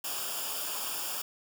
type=noise with comb filter; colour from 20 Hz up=white; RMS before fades=-35 dBFS; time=0.04-1.22 s; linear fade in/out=5 ms; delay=0.49 ms; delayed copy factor=-0.75; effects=none